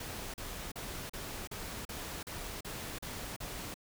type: noise bursts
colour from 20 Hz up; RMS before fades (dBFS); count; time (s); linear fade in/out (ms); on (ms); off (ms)
pink; -42; 10; 0-3.742; 5; 340; 38
effects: none